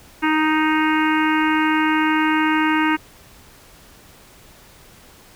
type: harmonic tone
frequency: 311.1 Hz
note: D#4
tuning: in tune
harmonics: 1 / 3 / 4 / 5 / 6 / 7 / 8 / 9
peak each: -18 / -22 / -26 / -24 / -28 / -27 / -32 / -31 dBFS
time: 0.22-2.97 s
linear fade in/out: 20 ms
effects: pink hiss -47 dBFS RMS until 5.35 s